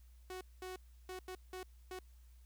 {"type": "tone bursts at uneven times", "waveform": "sawtooth", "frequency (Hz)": 370, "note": "F#4", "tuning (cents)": 0, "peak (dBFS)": -40, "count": 6, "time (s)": [[0.3, 0.41], [0.62, 0.76], [1.09, 1.19], [1.28, 1.35], [1.53, 1.63], [1.91, 1.99]], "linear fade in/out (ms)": 2, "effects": ["added 60 Hz sine -57 dBFS peak until 2.45 s", "white hiss -74 dBFS RMS until 2.45 s"]}